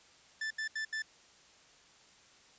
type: tone bursts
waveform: 45% pulse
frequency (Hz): 1760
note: A6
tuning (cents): 0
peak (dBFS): -34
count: 4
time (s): 0.41-1.022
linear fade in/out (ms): 5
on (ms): 96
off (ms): 76
effects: white hiss -61 dBFS RMS until 2.58 s + resampled to 16000 Hz